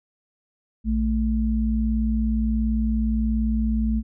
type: tone pair together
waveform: sine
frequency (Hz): 58.61 / 220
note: A#1 / A3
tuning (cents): +10 / 0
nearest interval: octave + major seventh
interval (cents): 2290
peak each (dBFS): -22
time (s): 0.84-4.03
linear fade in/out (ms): 50
effects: none